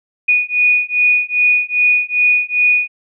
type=beating tone pair; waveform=sine; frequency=2465 / 2467.5 Hz; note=D#7 / D#7; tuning=-17 / -15 cents; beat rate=2.5 Hz; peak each=-14 dBFS; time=0.28-2.88 s; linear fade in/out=10 ms; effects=none